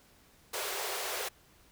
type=high-pass noise; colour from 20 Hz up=pink; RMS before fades=-36 dBFS; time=0.53-1.29 s; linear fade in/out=10 ms; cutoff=370 Hz; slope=96 dB/octave; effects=pink hiss -62 dBFS RMS until 1.71 s